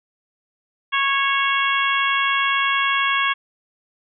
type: harmonic tone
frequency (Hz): 551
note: C#5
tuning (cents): -11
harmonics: 2 / 3 / 4 / 5 / 6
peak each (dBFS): -21 / -23 / -24 / -25 / -26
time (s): 0.92-3.34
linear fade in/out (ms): 20
effects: none

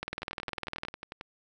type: two click trains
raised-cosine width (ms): 0.3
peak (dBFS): -17 / -23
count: 18 / 13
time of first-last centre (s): 0.03-0.884 / 0.13-1.211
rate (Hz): 19.9 / 11.1
effects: none

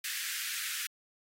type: high-pass noise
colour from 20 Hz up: pink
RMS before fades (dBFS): -37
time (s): 0.04-0.87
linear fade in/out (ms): 5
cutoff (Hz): 1500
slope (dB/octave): 48
effects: AAC 48 kbps

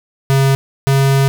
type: tone pair in turn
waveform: square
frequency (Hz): 135.9 / 136.58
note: C#3 / C#3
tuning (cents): -34 / -25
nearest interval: unison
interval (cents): 9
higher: second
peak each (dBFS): -10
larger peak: neither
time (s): 0.3-0.55 / 0.87-1.28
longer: second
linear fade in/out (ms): 0
effects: 8-bit

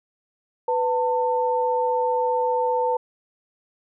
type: tone pair together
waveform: sine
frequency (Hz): 497.8 / 896.2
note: B4 / A5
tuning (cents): +14 / +32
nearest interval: minor seventh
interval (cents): 1018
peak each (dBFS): -22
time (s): 0.68-2.97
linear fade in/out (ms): 5
effects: none

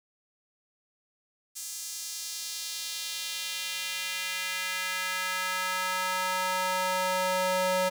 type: tone with high-pass filter sweep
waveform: square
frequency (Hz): 185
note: F#3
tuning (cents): 0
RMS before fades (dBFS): -31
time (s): 1.55-7.9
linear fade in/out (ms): 20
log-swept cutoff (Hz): 6900 to 530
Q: 1.4
effects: none

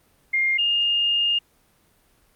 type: tone pair in turn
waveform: sine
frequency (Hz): 2119 / 2829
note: C7 / F7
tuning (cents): +21 / +22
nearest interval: perfect fourth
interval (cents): 501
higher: second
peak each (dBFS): -18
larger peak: neither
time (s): 0.33-0.58 / 0.58-1.39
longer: second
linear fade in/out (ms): 10
effects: pink hiss -61 dBFS RMS until 2.35 s + Opus 32 kbps

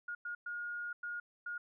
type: tone bursts at uneven times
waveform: sine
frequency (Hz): 1430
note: F6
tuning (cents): +41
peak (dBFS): -38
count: 5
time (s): 0.08-0.15 / 0.25-0.35 / 0.46-0.93 / 1.03-1.2 / 1.46-1.58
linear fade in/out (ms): 5
effects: none

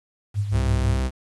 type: tone with tremolo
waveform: sine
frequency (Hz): 102.2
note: G#2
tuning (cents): -27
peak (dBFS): -18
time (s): 0.34-1.02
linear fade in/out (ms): 50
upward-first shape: sine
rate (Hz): 5.9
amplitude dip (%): 65
type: tone with vibrato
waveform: 45% pulse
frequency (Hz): 64.9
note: C2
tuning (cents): -13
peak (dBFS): -21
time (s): 0.51-1.11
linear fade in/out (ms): 50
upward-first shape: sine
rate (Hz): 2.8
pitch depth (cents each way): 14
effects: resampled to 24000 Hz + 8-bit

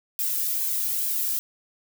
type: noise with flanger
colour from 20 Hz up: violet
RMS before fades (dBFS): -26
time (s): 0.19-1.39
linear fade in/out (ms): 0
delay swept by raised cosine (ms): 1.2 to 1.75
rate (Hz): 2.3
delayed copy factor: +0.5
effects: none

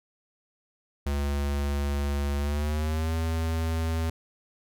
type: tone with pitch glide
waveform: square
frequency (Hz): 71.2 to 81.32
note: C#2 to E2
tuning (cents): +47 to -23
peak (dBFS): -26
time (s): 1.06-4.1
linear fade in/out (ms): 5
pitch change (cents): +230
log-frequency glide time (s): 2.38-3.14
effects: none

